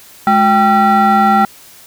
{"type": "tone with frequency modulation", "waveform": "sine", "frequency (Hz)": 784, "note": "G5", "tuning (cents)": 0, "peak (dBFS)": -5, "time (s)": [0.27, 1.45], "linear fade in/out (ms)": 2, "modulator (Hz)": 573, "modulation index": 1.1, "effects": ["tanh soft clip ceiling -5 dBFS", "white hiss -40 dBFS RMS until 1.86 s"]}